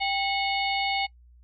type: harmonic tone with a mistuned harmonic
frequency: 731 Hz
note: F#5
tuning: 21 cents flat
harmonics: 1 / 3 / 4 / 5 / 6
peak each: -27 / -29 / -34 / -35 / -36 dBFS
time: 0-1.07 s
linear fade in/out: 20 ms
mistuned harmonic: 1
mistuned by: +130 cents
effects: noise-tail reverb RT60 0.1 s tail -22 dB re dry + added 60 Hz sine -51 dBFS peak until 1.43 s